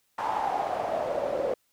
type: noise with band-pass filter sweep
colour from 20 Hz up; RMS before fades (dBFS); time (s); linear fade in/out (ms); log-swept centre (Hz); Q
pink; -29; 0.18-1.54; 5; 910 to 520; 6.7
effects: white hiss -71 dBFS RMS until 1.72 s